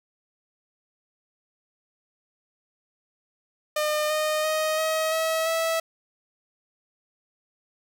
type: tone with pitch steps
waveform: sawtooth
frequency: 606 / 615.2 / 624.5 / 633.9 / 643.5 / 653.3 Hz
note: D#5 / D#5 / D#5 / D#5 / E5 / E5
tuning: -46 / -20 / +6 / +32 / -42 / -16 cents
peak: -19 dBFS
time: 3.76-5.8 s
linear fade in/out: 5 ms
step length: 340 ms
effects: none